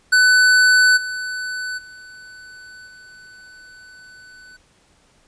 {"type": "tone with level steps", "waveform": "square", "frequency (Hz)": 1500, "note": "F#6", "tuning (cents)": 23, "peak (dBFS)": [-11, -25, -39, -42], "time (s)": [0.12, 4.57], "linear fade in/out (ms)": 10, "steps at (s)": [0.96, 1.77, 2.86], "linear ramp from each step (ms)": 20, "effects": ["pink hiss -57 dBFS RMS until 5.27 s", "resampled to 22050 Hz"]}